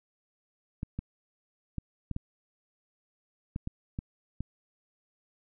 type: clicks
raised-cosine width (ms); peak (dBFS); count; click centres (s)
5; -21; 9; 0.831 / 0.99 / 1.783 / 2.113 / 2.164 / 3.561 / 3.674 / 3.989 / 4.406
effects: none